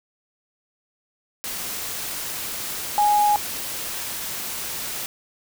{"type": "tone in noise", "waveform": "sine", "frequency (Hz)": 830.6, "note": "G#5", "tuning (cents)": 0, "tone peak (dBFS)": -15, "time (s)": [2.98, 3.36], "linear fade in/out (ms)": 0, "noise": "white", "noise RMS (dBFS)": -30, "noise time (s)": [1.44, 5.06], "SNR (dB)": 12, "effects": []}